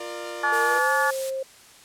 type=chord; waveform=sawtooth; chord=Bb major; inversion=second; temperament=equal with one note detuned; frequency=349.2 / 466.2 / 597.9 Hz; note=F4 / Bb4 / D5; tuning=0 / 0 / +31 cents; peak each=-33 / -35 / -31 dBFS; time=0-0.79 s; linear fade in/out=5 ms
type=harmonic tone; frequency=287.1 Hz; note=D4; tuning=39 cents flat; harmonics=3 / 4 / 5 / 6; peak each=-25 / -26 / -27 / -24 dBFS; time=0.43-1.11 s; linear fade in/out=10 ms
type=tone with pitch glide; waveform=sine; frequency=462.5 to 531.3 Hz; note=A#4 to C5; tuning=-14 to +26 cents; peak=-26 dBFS; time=0.52-1.43 s; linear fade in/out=5 ms; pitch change=+240 cents; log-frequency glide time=0.62-0.92 s
type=noise; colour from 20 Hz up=blue; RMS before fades=-32 dBFS; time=0.52-1.31 s; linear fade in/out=20 ms
effects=white hiss -50 dBFS RMS until 1.84 s + low-pass 10000 Hz 12 dB/octave